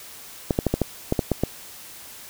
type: clicks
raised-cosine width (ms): 2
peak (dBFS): -6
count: 9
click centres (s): 0.508 / 0.589 / 0.667 / 0.74 / 0.817 / 1.124 / 1.192 / 1.317 / 1.436
effects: white hiss -42 dBFS RMS until 2.29 s